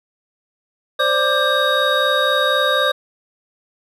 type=tone cluster; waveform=triangle; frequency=522 / 586 / 1180 / 1588 / 3759 Hz; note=C5 / D5 / D6 / G6 / A#7; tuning=-4 / -4 / +8 / +22 / +14 cents; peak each=-19 dBFS; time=0.99-2.92 s; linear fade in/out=10 ms; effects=none